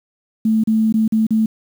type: tone with dropouts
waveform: sine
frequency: 220 Hz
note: A3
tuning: in tune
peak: -12 dBFS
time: 0.45-1.46 s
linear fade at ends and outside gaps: 5 ms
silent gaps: 0.638-0.673 / 0.925-0.94 / 1.079-1.122 / 1.268-1.306 s
effects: 7-bit